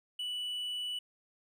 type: tone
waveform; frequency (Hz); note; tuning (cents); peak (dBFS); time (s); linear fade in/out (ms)
triangle; 2960; F#7; 0; -33; 0.19-0.99; 5
effects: none